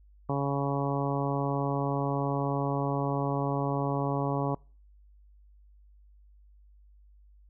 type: harmonic tone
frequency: 139.9 Hz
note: C#3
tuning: 16 cents sharp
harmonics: 1 / 2 / 3 / 4 / 5 / 6 / 7 / 8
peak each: -30 / -33 / -35 / -36 / -37 / -38 / -38 / -39 dBFS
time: 0.29-4.55 s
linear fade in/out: 5 ms
effects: noise-tail reverb RT60 0.4 s tail -26 dB re dry + added 50 Hz sine -54 dBFS peak until 7.49 s